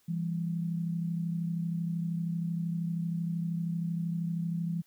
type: tone pair together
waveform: sine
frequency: 167.54 / 200.4 Hz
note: E3 / G3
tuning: +28 / +38 cents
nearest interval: minor third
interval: 310 cents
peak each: -30 / -38 dBFS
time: 0.08-4.82 s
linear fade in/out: 10 ms
effects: white hiss -68 dBFS RMS until 4.86 s